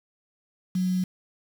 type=tone with quantisation; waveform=sine; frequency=183.8 Hz; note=F#3; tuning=11 cents flat; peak=-22 dBFS; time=0.75-1.04 s; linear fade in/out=5 ms; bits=7; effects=none